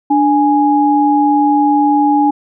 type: tone pair together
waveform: sine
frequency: 293.7 / 830.7 Hz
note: D4 / G#5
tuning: 0 / 0 cents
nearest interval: octave + tritone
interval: 1800 cents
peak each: -11 dBFS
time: 0.1-2.31 s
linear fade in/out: 10 ms
effects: none